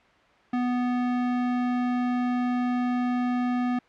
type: tone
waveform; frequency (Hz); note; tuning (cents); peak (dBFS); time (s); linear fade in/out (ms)
square; 246.9; B3; 0; -24; 0.53-3.79; 5
effects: white hiss -57 dBFS RMS until 3.88 s + low-pass 2000 Hz 12 dB/octave